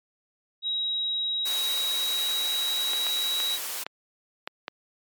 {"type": "tone with pitch glide", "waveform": "sine", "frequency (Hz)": [3830, 3868], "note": ["A#7", "B7"], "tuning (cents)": [46, -37], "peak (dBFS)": -25, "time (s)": [0.62, 3.59], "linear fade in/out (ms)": 50, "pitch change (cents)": 17, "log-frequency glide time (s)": [1.76, 3.27]}
{"type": "noise", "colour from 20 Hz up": "white", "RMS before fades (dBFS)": -33, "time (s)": [1.45, 3.84], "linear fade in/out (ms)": 10}
{"type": "clicks", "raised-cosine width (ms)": 0.3, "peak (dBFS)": -15, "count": 6, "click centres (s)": [2.934, 3.067, 3.402, 3.865, 4.475, 4.681]}
{"effects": ["high-pass 400 Hz 12 dB/octave", "MP3 96 kbps"]}